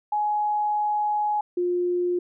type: tone pair in turn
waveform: sine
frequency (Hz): 839 / 354.7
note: G#5 / F4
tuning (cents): +17 / +27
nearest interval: octave + minor third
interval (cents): 1490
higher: first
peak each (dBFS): -21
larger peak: neither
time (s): 0.12-1.41 / 1.57-2.19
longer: first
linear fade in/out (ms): 5
effects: none